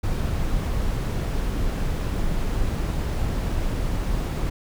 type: noise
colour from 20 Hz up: brown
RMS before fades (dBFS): -24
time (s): 0.03-4.5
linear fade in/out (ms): 10
effects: none